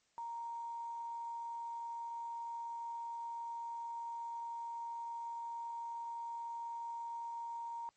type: tone with quantisation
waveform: sine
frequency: 932.3 Hz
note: A#5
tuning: in tune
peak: -40 dBFS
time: 0.18-7.89 s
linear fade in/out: 0 ms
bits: 10
effects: white hiss -75 dBFS RMS until 7.96 s + MP3 32 kbps